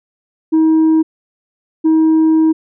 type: tone pair in turn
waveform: sine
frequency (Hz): 318.2 / 318.2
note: D#4 / D#4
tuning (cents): +39 / +39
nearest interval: unison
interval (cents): 0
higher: neither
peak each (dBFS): -5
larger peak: neither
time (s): 0.52-1.03 / 1.84-2.53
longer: second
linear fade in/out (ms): 20
effects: tanh soft clip ceiling -7 dBFS